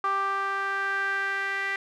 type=tone with band-pass filter sweep; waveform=sawtooth; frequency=392.8 Hz; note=G4; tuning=4 cents sharp; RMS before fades=-28 dBFS; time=0.04-1.76 s; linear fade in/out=2 ms; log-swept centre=1200 to 1900 Hz; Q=5.3; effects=none